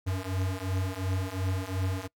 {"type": "beating tone pair", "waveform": "square", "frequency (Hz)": [92.5, 95.3], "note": ["F#2", "G2"], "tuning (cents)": [0, -48], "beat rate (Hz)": 2.8, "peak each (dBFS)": [-33, -32], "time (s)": [0.06, 2.08], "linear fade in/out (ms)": 20, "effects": ["noise-tail reverb RT60 0.1 s tail -23 dB re dry"]}